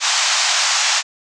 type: band-pass noise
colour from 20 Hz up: white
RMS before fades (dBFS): -17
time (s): 0-1.03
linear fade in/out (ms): 50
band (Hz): 680 to 7200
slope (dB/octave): 48
effects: resampled to 22050 Hz